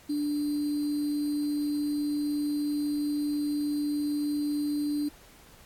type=tone with sample-and-hold; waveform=sine; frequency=293.7 Hz; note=D4; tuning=in tune; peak=-26 dBFS; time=0.09-5.09 s; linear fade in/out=10 ms; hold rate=4410 Hz; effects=pink hiss -55 dBFS RMS until 5.65 s + AAC 64 kbps